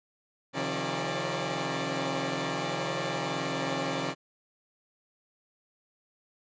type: tone cluster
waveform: 10% pulse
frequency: 135.8 / 158 / 177.4 / 272.2 / 589 Hz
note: C#3 / D#3 / F3 / C#4 / D5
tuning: -35 / +27 / +27 / -31 / +5 cents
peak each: -28 dBFS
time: 0.53-4.15 s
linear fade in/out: 50 ms
effects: resampled to 16000 Hz